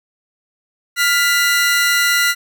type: tone pair together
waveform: sawtooth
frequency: 1406.5 / 1986 Hz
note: F6 / B6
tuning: +12 / +9 cents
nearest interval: tritone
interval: 597 cents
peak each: -12 dBFS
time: 0.96-2.35 s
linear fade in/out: 50 ms
effects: none